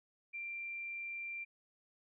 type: tone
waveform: sine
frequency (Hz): 2366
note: D7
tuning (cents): +12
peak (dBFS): -40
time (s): 0.33-1.45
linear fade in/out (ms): 20
effects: none